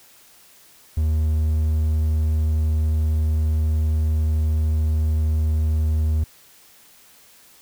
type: tone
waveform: triangle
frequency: 77.78 Hz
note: D#2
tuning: in tune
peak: -15 dBFS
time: 0.97-6.24 s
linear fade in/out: 5 ms
effects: white hiss -51 dBFS RMS until 7.61 s